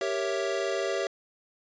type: chord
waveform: square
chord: G diminished seventh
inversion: none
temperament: equal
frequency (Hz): 392 / 466.2 / 554.4 / 659.3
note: G4 / Bb4 / Db5 / Fb5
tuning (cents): 0 / 0 / 0 / 0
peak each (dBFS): -32 / -36 / -33 / -34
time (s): 0.01-1.07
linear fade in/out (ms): 2
effects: resampled to 16000 Hz